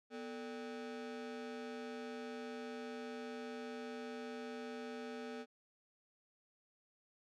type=ring-modulated tone; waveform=35% pulse; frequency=345 Hz; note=F4; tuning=21 cents flat; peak=-39 dBFS; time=0.1-5.46 s; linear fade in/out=50 ms; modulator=100 Hz; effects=low-pass 5000 Hz 12 dB/octave